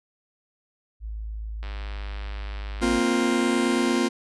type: tone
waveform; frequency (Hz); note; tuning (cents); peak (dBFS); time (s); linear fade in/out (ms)
sine; 53.8; A1; -38; -30; 1-3.01; 50
type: click train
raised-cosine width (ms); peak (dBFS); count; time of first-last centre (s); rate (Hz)
0.3; -24; 238; 1.63-3.977; 101
type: chord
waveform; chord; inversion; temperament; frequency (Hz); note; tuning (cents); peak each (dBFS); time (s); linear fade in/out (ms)
40% pulse; Bb suspended second; none; just; 233.1 / 262.2 / 349.6; Bb3 / C4 / F4; 0 / +4 / +2; -24; 2.81-4.09; 20
effects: resampled to 24000 Hz